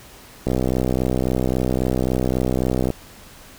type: click train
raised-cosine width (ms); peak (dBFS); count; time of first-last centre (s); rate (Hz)
2; -7; 156; 0.47-2.903; 63.7
effects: pink hiss -44 dBFS RMS until 3.58 s